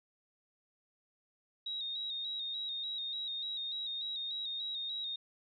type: tone with vibrato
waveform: sine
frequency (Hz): 3768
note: A#7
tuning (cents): +18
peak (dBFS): -36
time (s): 1.66-5.16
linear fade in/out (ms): 5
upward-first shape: square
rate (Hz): 3.4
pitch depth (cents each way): 38
effects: none